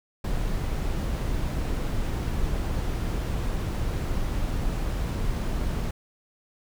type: noise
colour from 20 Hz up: brown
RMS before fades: -27 dBFS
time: 0.24-5.91 s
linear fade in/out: 5 ms
effects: none

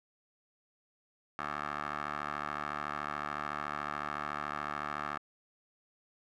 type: tone with band-pass filter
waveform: 15% pulse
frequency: 73.8 Hz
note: D2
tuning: 9 cents sharp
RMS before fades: -38 dBFS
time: 1.39-5.18 s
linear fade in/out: 0 ms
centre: 1300 Hz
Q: 2.8
effects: none

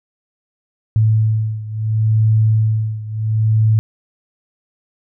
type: beating tone pair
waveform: sine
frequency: 109.3 / 110.02 Hz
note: A2 / A2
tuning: -11 / 0 cents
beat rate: 0.72 Hz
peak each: -14 / -17 dBFS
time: 0.96-3.79 s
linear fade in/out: 0 ms
effects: none

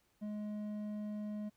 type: tone with hard clipping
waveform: sine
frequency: 210 Hz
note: G#3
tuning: 19 cents sharp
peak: -40 dBFS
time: 0.21-1.5 s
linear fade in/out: 20 ms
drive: 6 dB
effects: pink hiss -75 dBFS RMS until 1.56 s

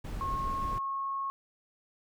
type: noise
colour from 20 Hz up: brown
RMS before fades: -37 dBFS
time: 0.04-0.79 s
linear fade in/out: 10 ms
type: tone with pitch glide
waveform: sine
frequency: 1084 to 1092.2 Hz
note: C#6 to C#6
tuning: -39 to -26 cents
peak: -31 dBFS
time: 0.21-1.3 s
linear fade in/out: 0 ms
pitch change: +13 cents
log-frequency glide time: 0.51-1.08 s
effects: none

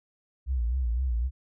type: tone with vibrato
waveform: sine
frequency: 61.3 Hz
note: B1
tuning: 12 cents flat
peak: -24 dBFS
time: 0.46-1.31 s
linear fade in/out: 50 ms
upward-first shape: sine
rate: 3.9 Hz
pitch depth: 130 cents each way
effects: none

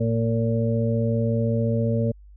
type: harmonic tone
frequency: 114.4 Hz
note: A#2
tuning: 32 cents flat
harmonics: 1 / 2 / 4 / 5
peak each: -22 / -25 / -28 / -29 dBFS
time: 0-2.12 s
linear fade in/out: 10 ms
effects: added 50 Hz sine -44 dBFS peak until 2.36 s

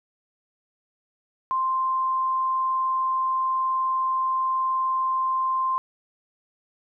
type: tone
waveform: sine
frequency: 1046.5 Hz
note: C6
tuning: in tune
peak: -21 dBFS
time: 1.51-5.78 s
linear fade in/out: 0 ms
effects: none

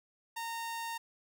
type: tone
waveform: sawtooth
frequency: 920 Hz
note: A#5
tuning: 23 cents flat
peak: -33 dBFS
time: 0.36-0.98 s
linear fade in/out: 10 ms
effects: none

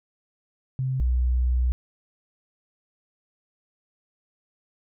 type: tone pair in turn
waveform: sine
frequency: 130.81 / 62.02 Hz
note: C3 / B1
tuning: 0 / +8 cents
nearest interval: octave + minor second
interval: 1292 cents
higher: first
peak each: -23 / -19 dBFS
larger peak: second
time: 0.79-1 / 1-1.72 s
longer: second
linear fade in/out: 0 ms
effects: none

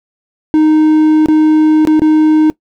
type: tone with dropouts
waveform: triangle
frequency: 310 Hz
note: D#4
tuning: 6 cents flat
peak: -3 dBFS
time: 0.54-2.5 s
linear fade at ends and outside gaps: 0 ms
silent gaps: 1.259-1.285 / 1.851-1.873 / 1.995-2.019 s
effects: noise-tail reverb RT60 0.1 s tail -21 dB re dry

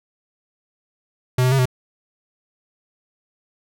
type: tone with pitch steps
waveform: square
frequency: 126.7 / 127.8 / 135.1 / 127.2 Hz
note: B2 / C3 / C#3 / C3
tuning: +45 / -40 / -44 / -48 cents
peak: -15 dBFS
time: 1.38-1.656 s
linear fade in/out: 5 ms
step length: 69 ms
effects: none

